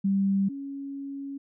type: tone pair in turn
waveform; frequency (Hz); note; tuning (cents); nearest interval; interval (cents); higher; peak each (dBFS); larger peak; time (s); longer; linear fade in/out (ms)
sine; 196 / 277.2; G3 / C#4; 0 / 0; tritone; 600; second; -21 / -33; first; 0.04-0.49 / 0.49-1.38; second; 10
effects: none